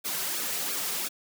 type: noise with flanger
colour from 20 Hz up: white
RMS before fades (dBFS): -31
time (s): 0.04-1.09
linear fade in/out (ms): 20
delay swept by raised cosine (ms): 0.99 to 3.59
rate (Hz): 2.9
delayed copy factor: -0.75
effects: high-pass 200 Hz 12 dB/octave